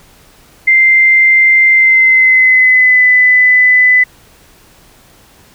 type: tone with pitch glide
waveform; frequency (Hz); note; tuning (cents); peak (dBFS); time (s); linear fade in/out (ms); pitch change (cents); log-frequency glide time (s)
sine; 2088 to 2002; C7 to B6; -4 to +23; -4; 0.67-4.04; 10; -73; 1.7-3.05
effects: pink hiss -44 dBFS RMS until 5.54 s